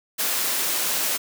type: high-pass noise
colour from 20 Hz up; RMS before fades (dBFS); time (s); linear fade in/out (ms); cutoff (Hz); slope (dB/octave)
white; -24; 0.18-1.18; 20; 240; 12
effects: none